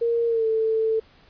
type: tone with pitch glide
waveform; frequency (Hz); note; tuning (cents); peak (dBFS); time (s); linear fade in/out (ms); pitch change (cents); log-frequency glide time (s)
sine; 466.2 to 443.4; A#4 to A4; 0 to +13; -19; 0.01-1; 10; -87; 0.27-0.46
effects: pink hiss -55 dBFS RMS until 1.29 s + resampled to 11025 Hz